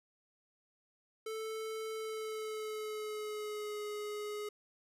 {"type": "tone with pitch glide", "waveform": "square", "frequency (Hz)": [440, 418.4], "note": ["A4", "G#4"], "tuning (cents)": [0, 13], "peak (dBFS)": -39, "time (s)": [1.26, 4.49], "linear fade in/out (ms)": 5, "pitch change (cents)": -87, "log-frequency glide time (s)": [1.93, 3.83], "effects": ["resampled to 32000 Hz"]}